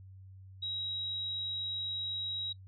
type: tone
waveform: sine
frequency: 3837 Hz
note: A#7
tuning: 49 cents sharp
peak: -34 dBFS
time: 0.62-2.53 s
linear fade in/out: 10 ms
effects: noise-tail reverb RT60 0.1 s tail -23 dB re dry + added 95 Hz sine -49 dBFS peak until 2.67 s